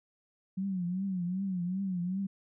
sine tone with vibrato, 185 Hz, F#3, in tune, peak -30 dBFS, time 0.57-2.27 s, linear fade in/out 10 ms, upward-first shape triangle, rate 2.6 Hz, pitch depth 130 cents each way, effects none

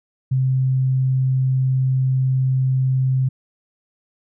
sine tone, 130.81 Hz, C3, in tune, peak -15 dBFS, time 0.31-3.29 s, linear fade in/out 10 ms, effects none

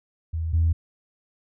sine tone pair in turn, 81.3 / 82.24 Hz, E2 / E2, -23 / -4 cents, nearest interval unison, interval 19 cents, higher second, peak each -24 / -16 dBFS, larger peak second, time 0.33-0.53 / 0.53-0.73 s, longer neither, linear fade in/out 10 ms, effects tanh soft clip ceiling -13 dBFS

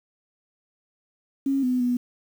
sine tone with pitch steps, 273.2 / 251.7 / 245.6 Hz, C#4 / B3 / B3, -25 / +33 / -9 cents, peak -20 dBFS, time 1.46-1.97 s, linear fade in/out 5 ms, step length 170 ms, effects 8-bit

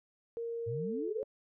sine tone with pitch glide, 464.4 to 433.3 Hz, A#4 to A4, -7 to -27 cents, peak -35 dBFS, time 0.37-1.23 s, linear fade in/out 0 ms, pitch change -120 cents, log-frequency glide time 0.76-1.1 s
sine exponential sweep, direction up, 103.83 to 582 Hz, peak -36 dBFS, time 0.66-1.24 s, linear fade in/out 20 ms
effects none

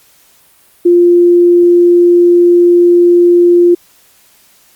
sine tone, 349.2 Hz, F4, in tune, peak -3 dBFS, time 0.85-3.75 s, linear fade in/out 10 ms, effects white hiss -47 dBFS RMS until 4.75 s + Opus 48 kbps

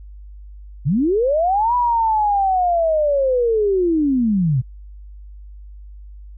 sine linear two-way sweep, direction up then down, 117.7 to 987.8 to 117.7 Hz, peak -14 dBFS, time 0.85-4.62 s, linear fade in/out 20 ms, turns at 1.75 s, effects added 50 Hz sine -35 dBFS peak until 6.37 s

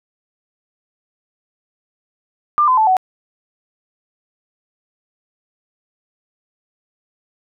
sine tone with pitch steps, 1194 / 1021.6 / 874.1 / 747.8 Hz, D6 / C6 / A5 / F#5, +28 / -42 / -12 / +18 cents, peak -10 dBFS, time 2.58-2.968 s, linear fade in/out 0 ms, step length 97 ms, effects none

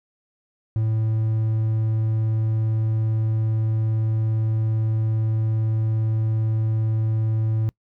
triangle tone, 110.3 Hz, A2, 5 cents sharp, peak -17 dBFS, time 0.76-7.69 s, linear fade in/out 0 ms, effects noise-tail reverb RT60 0.1 s tail -25 dB re dry

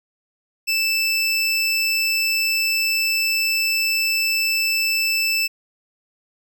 25% pulse tone, 2642 Hz, E7, 3 cents sharp, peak -14 dBFS, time 0.67-5.48 s, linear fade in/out 20 ms, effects none

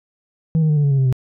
sine tone with pitch steps, 161.1 / 155.97 / 151.01 / 146.2 / 141.55 / 137.04 / 132.68 / 128.46 Hz, E3 / D#3 / D3 / D3 / C#3 / C#3 / C3 / C3, -39 / +5 / +49 / -7 / +37 / -19 / +25 / -31 cents, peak -10 dBFS, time 0.55-1.126 s, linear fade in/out 0 ms, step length 72 ms, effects tanh soft clip ceiling -12 dBFS

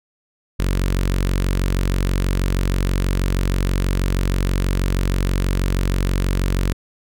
sawtooth tone with notch filter, 46.25 Hz, F#1, in tune, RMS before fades -19 dBFS, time 0.59-6.73 s, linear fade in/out 10 ms, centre 770 Hz, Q 1.5, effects none

